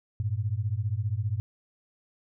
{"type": "beating tone pair", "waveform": "sine", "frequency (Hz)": [98, 113], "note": ["G2", "A2"], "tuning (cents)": [0, 47], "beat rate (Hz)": 15, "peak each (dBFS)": -29, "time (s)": [0.2, 1.4], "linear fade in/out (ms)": 0, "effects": []}